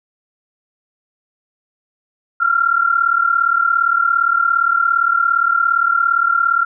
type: tone pair together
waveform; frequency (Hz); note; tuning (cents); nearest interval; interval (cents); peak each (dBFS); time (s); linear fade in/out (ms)
sine; 1359.5 / 1396.9; F6 / F6; -47 / 0; unison; 47; -15; 2.4-6.65; 10
effects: none